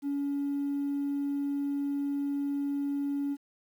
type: tone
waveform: triangle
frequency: 282.6 Hz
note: C#4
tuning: 34 cents sharp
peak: -25 dBFS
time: 0.02-3.37 s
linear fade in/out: 50 ms
effects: tanh soft clip ceiling -25 dBFS + 10-bit

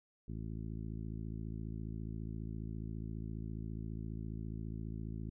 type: harmonic tone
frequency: 54.7 Hz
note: A1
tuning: 9 cents flat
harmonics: 1 / 2 / 3 / 4 / 5 / 6 / 7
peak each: -44 / -44 / -46 / -48 / -53 / -54 / -60 dBFS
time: 0.28-5.3 s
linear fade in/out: 5 ms
effects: none

